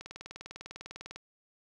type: click train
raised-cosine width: 0.2 ms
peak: -26 dBFS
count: 24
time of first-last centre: 0.01-1.16 s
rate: 20 Hz
effects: none